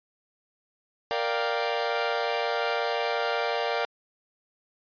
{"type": "chord", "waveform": "sawtooth", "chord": "G minor seventh", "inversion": "first", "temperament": "equal", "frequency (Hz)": [466.2, 587.3, 698.5, 784], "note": ["Bb4", "D5", "F5", "G5"], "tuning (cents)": [0, 0, 0, 0], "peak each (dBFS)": [-26, -27, -27, -29], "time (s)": [1.11, 3.85], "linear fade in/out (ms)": 0, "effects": ["resampled to 11025 Hz"]}